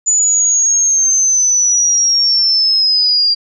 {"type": "linear sweep", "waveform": "sine", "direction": "down", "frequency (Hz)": [7000, 4755], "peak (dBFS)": -9, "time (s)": [0.06, 3.35], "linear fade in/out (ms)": 20, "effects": []}